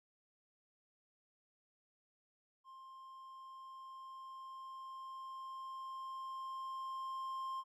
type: tone with level ramp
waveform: triangle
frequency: 1057 Hz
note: C6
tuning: 17 cents sharp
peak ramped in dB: -51 to -37 dBFS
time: 2.64-7.64 s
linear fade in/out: 50 ms
effects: none